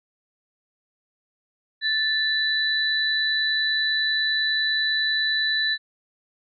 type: tone pair together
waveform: sine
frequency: 1757 / 3975 Hz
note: A6 / B7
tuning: -3 / +10 cents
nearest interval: octave + major second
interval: 1413 cents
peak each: -23 dBFS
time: 1.81-5.78 s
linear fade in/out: 50 ms
effects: none